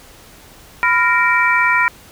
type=harmonic tone with a mistuned harmonic; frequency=465 Hz; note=A#4; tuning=4 cents flat; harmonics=2 / 3 / 4 / 5; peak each=-17 / -17 / -17 / -17 dBFS; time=0.83-1.88 s; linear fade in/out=0 ms; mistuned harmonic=2; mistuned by=+120 cents; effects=pink hiss -43 dBFS RMS until 2.11 s